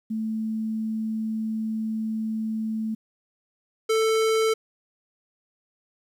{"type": "tone pair in turn", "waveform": ["sine", "square"], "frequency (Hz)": [220, 442.5], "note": ["A3", "A4"], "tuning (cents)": [0, 10], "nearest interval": "octave", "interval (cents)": 1210, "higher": "second", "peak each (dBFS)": [-25, -20], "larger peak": "second", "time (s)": [[0.1, 2.95], [3.89, 4.54]], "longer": "first", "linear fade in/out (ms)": 10, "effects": ["low-pass 11000 Hz 12 dB/octave", "10-bit"]}